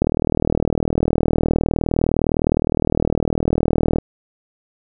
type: click train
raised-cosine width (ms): 2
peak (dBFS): -3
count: 158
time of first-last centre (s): 0.02-3.985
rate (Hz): 39.6
effects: none